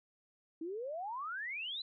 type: exponential sweep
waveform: sine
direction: up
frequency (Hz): 311.1 to 4100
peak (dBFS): -38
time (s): 0.61-1.82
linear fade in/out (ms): 5
effects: none